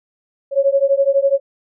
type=beating tone pair; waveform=sine; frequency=546 / 558 Hz; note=C#5 / C#5; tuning=-26 / +11 cents; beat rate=12 Hz; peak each=-15 dBFS; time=0.51-1.4 s; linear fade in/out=50 ms; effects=none